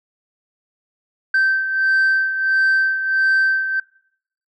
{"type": "beating tone pair", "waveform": "sine", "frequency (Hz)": [1554, 1555.5], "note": ["G6", "G6"], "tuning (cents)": [-16, -14], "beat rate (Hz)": 1.5, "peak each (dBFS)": [-14, -20], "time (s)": [1.34, 3.8], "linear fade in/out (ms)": 5, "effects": ["noise-tail reverb RT60 0.7 s tail -24 dB re dry", "tanh soft clip ceiling -11 dBFS"]}